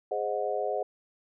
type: chord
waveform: sine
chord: Ab dominant seventh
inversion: none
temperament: equal with one note detuned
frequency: 415.3 / 523.3 / 622.3 / 730.6 Hz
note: Ab4 / C5 / Eb5 / Gb5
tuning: 0 / 0 / 0 / -22 cents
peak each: -33 dBFS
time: 0.11-0.83 s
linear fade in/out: 5 ms
effects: none